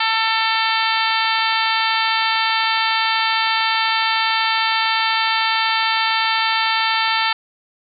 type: harmonic tone with a mistuned harmonic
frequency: 446.4 Hz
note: A4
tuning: 25 cents sharp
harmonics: 2 / 3 / 4 / 5 / 6 / 7 / 8 / 9 / 10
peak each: -21 / -23 / -24 / -25 / -26 / -26 / -27 / -28 / -28 dBFS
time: 0-7.33 s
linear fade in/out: 5 ms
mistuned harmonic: 10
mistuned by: +38 cents
effects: none